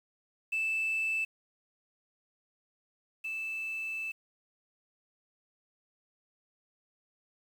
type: tone pair in turn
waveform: sine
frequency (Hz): 2637 / 2637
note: E7 / E7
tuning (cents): 0 / 0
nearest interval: unison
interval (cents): 0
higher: neither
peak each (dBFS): -27 / -33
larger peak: first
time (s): 0.52-1.25 / 3.24-4.12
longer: second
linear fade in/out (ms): 10
effects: tanh soft clip ceiling -25 dBFS + 9-bit